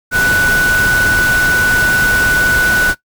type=tone in noise; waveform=sine; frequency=1484 Hz; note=F#6; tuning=5 cents sharp; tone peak=-9 dBFS; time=0.11-2.95 s; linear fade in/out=50 ms; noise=pink; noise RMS=-19 dBFS; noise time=0.11-2.95 s; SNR=+7 dB; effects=noise-tail reverb RT60 0.1 s tail -17 dB re dry